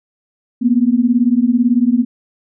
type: beating tone pair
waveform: sine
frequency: 233 / 251 Hz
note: A#3 / B3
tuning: -1 / +28 cents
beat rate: 18 Hz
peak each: -13 dBFS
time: 0.61-2.05 s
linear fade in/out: 20 ms
effects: none